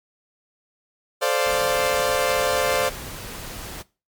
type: chord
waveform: sawtooth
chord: D minor seventh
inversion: second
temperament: equal with one note detuned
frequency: 435.7 / 523.3 / 587.3 / 698.5 Hz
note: A4 / C5 / D5 / F5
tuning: -17 / 0 / 0 / 0 cents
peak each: -24 / -19 / -20 / -23 dBFS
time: 1.21-2.9 s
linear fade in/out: 20 ms
type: noise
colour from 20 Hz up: pink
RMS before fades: -35 dBFS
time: 1.45-3.83 s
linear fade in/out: 20 ms
effects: noise-tail reverb RT60 0.3 s tail -20 dB re dry + MP3 96 kbps

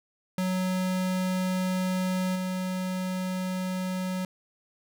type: tone with level steps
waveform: square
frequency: 185 Hz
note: F#3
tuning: in tune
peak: -26 / -29 dBFS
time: 0.38-4.25 s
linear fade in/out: 2 ms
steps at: 2.35 s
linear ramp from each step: 10 ms
effects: none

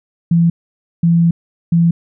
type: tone bursts at uneven times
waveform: sine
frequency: 168.6 Hz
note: E3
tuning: 39 cents sharp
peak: -8 dBFS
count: 3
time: 0.31-0.5 / 1.03-1.31 / 1.72-1.91 s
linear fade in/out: 5 ms
effects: none

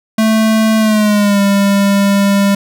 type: tone with pitch glide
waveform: square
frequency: 220 to 199.42 Hz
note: A3 to G3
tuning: 0 to +30 cents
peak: -9 dBFS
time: 0.18-2.55 s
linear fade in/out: 5 ms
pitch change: -170 cents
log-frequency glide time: 0.78-1.41 s
effects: none

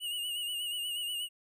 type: tone with vibrato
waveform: square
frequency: 2886 Hz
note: F#7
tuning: 44 cents flat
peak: -34 dBFS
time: 0-1.29 s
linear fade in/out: 50 ms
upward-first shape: sine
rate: 8.3 Hz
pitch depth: 52 cents each way
effects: none

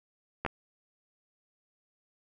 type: clicks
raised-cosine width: 0.5 ms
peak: -16 dBFS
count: 2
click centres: 0.45 / 0.463 s
effects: none

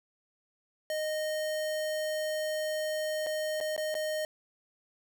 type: tone with dropouts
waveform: square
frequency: 618 Hz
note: D#5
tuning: 12 cents flat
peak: -31 dBFS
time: 0.9-4.25 s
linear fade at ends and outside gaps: 1 ms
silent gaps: 3.264-3.268 / 3.603-3.61 / 3.764-3.778 / 3.943-3.951 s
effects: none

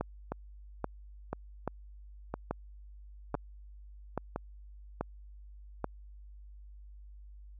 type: two click trains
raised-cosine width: 1 ms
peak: -18 / -20 dBFS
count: 8 / 5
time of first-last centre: 0.01-5.843 / 0.32-4.36 s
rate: 1.2 / 0.99 Hz
effects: added 50 Hz sine -48 dBFS peak until 7.59 s

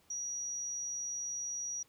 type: tone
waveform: sine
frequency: 5780 Hz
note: F#8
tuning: 41 cents flat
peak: -36 dBFS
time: 0.1-1.83 s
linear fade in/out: 5 ms
effects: pink hiss -68 dBFS RMS until 1.88 s + high-pass 60 Hz 12 dB/octave

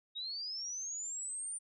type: linear sweep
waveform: sine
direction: up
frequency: 3729 to 9200 Hz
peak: -38 dBFS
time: 0.15-1.59 s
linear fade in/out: 20 ms
effects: none

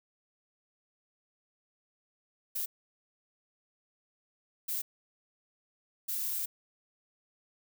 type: noise bursts at uneven times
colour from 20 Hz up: violet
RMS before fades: -34 dBFS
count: 3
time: 2.55-2.66 / 4.68-4.82 / 6.08-6.46 s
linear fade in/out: 10 ms
effects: none

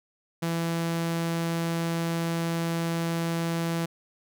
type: tone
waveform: sawtooth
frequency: 166.9 Hz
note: E3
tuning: 22 cents sharp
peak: -22 dBFS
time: 0.42-3.86 s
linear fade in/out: 10 ms
effects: none

